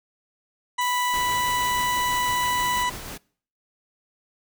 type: harmonic tone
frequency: 987.8 Hz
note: B5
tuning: in tune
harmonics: 1 / 2 / 3 / 4 / 6 / 7 / 8 / 9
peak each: -23 / -29 / -33 / -35 / -39 / -40 / -41 / -42 dBFS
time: 0.78-2.9 s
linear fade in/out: 10 ms
type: noise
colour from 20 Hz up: blue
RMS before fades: -36 dBFS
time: 0.81-2.83 s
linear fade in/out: 2 ms
type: noise with tremolo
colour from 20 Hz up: pink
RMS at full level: -35 dBFS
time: 1.13-3.18 s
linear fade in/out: 10 ms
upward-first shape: sine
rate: 6.2 Hz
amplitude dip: 30%
effects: noise-tail reverb RT60 0.5 s tail -24 dB re dry